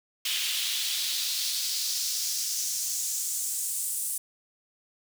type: noise with high-pass filter sweep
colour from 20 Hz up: pink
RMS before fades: -30 dBFS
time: 0.25-4.18 s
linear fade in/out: 5 ms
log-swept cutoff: 3000 to 9200 Hz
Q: 2.2
effects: none